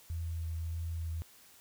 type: tone with vibrato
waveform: sine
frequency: 82.41 Hz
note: E2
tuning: in tune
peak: -34 dBFS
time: 0.1-1.22 s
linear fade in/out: 0 ms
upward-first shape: triangle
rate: 1.7 Hz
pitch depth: 18 cents each way
effects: white hiss -59 dBFS RMS until 1.6 s